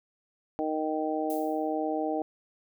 harmonic tone, 155.56 Hz, D#3, in tune, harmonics 2 / 3 / 4 / 5, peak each -31 / -34 / -33 / -33 dBFS, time 0.59-2.22 s, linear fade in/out 0 ms
violet noise with exponential decay, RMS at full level -40 dBFS, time 1.3-1.76 s, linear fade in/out 1 ms, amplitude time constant 98 ms
effects none

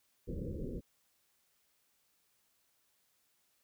pink low-pass noise, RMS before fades -40 dBFS, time 0.27-0.81 s, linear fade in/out 20 ms, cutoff 530 Hz, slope 96 dB/octave, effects white hiss -75 dBFS RMS until 3.63 s

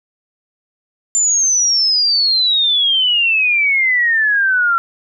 sine exponential sweep, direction down, 7240 to 1352 Hz, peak -11 dBFS, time 1.15-4.78 s, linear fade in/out 0 ms, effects none

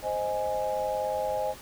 sine chord, Ab major, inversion first, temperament equal, 523.3 / 622.3 / 830.6 Hz, C5 / Eb5 / Ab5, 0 / 0 / 0 cents, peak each -31 dBFS, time 0.02-1.55 s, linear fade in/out 50 ms, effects pink hiss -46 dBFS RMS until 1.61 s

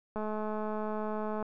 click train, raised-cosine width 1 ms, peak -23 dBFS, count 272, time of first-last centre 0.16-1.426 s, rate 214 Hz, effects none

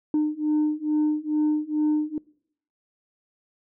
sine beating tone pair, 302.2 / 304.5 Hz, D4 / D#4, +50 / -37 cents, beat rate 2.3 Hz, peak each -23 / -22 dBFS, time 0.14-2.18 s, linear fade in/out 2 ms, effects noise-tail reverb RT60 0.7 s tail -25 dB re dry + tanh soft clip ceiling -17 dBFS

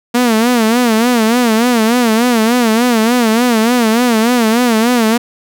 sawtooth tone with vibrato, 233.1 Hz, A#3, in tune, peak -5 dBFS, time 0.14-5.18 s, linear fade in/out 10 ms, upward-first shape sine, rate 3.4 Hz, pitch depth 120 cents each way, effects none

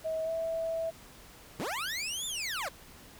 sine tone with pitch glide, 640 to 655 Hz, D#5 to E5, +49 to -11 cents, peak -30 dBFS, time 0.04-0.91 s, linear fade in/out 20 ms, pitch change +40 cents, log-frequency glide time 0.24-0.3 s
20% pulse linear two-way sweep, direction up then down, 89 to 3609 to 473.2 Hz, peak -28 dBFS, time 1.59-2.69 s, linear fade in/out 10 ms, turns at 2.26 s
effects pink hiss -53 dBFS RMS until 3.19 s

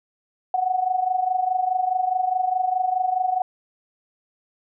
sine tone with amplitude modulation, 741 Hz, F#5, 2 cents sharp, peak -16 dBFS, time 0.54-3.42 s, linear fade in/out 2 ms, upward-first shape sine, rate 24.8 Hz, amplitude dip 75%, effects none

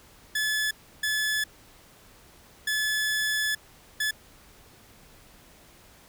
sawtooth tone bursts at uneven times, 1721 Hz, A6, 39 cents flat, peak -21 dBFS, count 4, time 0.35-0.71 / 1.03-1.44 / 2.67-3.55 / 4-4.11 s, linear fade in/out 5 ms, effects pink hiss -54 dBFS RMS until 6.08 s

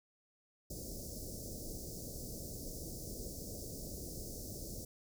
pink band-stop noise, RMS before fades -45 dBFS, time 0.7-4.85 s, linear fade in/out 5 ms, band 610 to 4900 Hz, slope 48 dB/octave, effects none

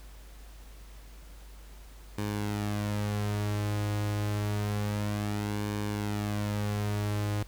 sawtooth tone with flanger, 103.83 Hz, G#2, in tune, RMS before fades -31 dBFS, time 2.18-7.43 s, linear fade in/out 5 ms, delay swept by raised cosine 1.5 to 4.5 ms, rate 0.28 Hz, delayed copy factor -0.5, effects added 50 Hz sine -46 dBFS peak until 7.47 s + pink hiss -56 dBFS RMS until 7.47 s

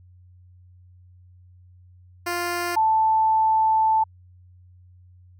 10% pulse / sine tone pair in turn, 349.2 / 879.9 Hz, F4 / A5, 0 / 0 cents, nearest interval octave + major third, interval 1600 cents, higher second, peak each -16 dBFS, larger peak neither, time 2.26-2.76 / 2.76-4.04 s, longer second, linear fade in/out 10 ms, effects added 90 Hz sine -48 dBFS peak until 5.39 s

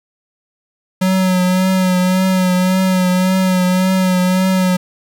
square tone with vibrato, 185 Hz, F#3, in tune, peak -12 dBFS, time 1.01-4.77 s, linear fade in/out 10 ms, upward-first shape triangle, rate 1.8 Hz, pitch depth 37 cents each way, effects 8-bit

